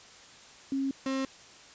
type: tone pair in turn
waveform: sine / 35% pulse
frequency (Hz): 271.3 / 266.9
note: C#4 / C4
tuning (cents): -37 / +35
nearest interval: unison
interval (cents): 28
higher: first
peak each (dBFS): -27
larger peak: neither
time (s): 0.72-0.91 / 1.06-1.25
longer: neither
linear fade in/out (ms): 2
effects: white hiss -52 dBFS RMS until 1.74 s + resampled to 16000 Hz